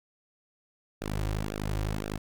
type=tone with flanger; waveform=sawtooth; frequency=51.91 Hz; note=G#1; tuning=in tune; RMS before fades=-32 dBFS; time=1.01-2.18 s; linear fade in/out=10 ms; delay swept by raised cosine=0.95 to 4.75 ms; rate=1.9 Hz; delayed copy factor=-1; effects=none